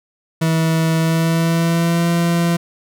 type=tone with pitch glide; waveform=40% pulse; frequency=162.1 to 170.16 Hz; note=E3 to F3; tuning=-29 to -45 cents; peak=-13 dBFS; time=0.41-2.57 s; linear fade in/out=10 ms; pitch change=+84 cents; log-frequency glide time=0.99-2.1 s; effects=none